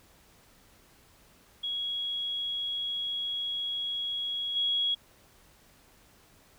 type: tone with level steps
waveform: sine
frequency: 3322 Hz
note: G#7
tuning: in tune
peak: -30 / -25 dBFS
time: 1.63-4.95 s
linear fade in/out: 10 ms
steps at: 4.55 s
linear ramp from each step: 20 ms
effects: pink hiss -60 dBFS RMS until 6.58 s